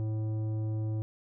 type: tone with tanh clipping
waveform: sine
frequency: 108.9 Hz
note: A2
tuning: 17 cents flat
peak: -31 dBFS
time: 0-1.02 s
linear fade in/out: 0 ms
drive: 11 dB
effects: none